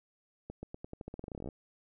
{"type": "accelerating click train", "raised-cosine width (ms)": 2, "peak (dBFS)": -28, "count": 20, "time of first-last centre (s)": [0.5, 1.488], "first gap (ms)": 130, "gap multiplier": 0.88, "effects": []}